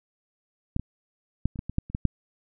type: clicks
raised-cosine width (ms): 5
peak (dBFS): -13 / -18 / -10 / -27 / -19 / -20 / -11 / -28 / -14 / -7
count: 10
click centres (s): 0.764 / 0.796 / 1.456 / 1.558 / 1.591 / 1.696 / 1.784 / 1.9 / 1.949 / 2.053
effects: none